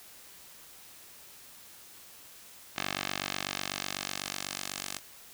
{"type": "tone with band-pass filter sweep", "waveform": "10% pulse", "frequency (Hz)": 48.05, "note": "G1", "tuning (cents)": -34, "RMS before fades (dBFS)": -37, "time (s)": [2.76, 4.99], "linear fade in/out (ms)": 10, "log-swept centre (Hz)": [3000, 7800], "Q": 0.74, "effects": ["white hiss -52 dBFS RMS until 5.33 s"]}